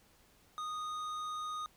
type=tone with tanh clipping; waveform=sine; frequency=1238 Hz; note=D#6; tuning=9 cents flat; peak=-39 dBFS; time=0.58-1.66 s; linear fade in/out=0 ms; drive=12 dB; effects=pink hiss -66 dBFS RMS until 1.76 s